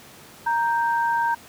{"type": "tone pair together", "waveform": "sine", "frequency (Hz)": [932.3, 1568], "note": ["A#5", "G6"], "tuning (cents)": [0, 0], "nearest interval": "major sixth", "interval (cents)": 900, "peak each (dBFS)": [-20, -26], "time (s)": [0.46, 1.35], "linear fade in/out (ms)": 10, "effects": ["pink hiss -46 dBFS RMS until 1.48 s", "high-pass 100 Hz 12 dB/octave"]}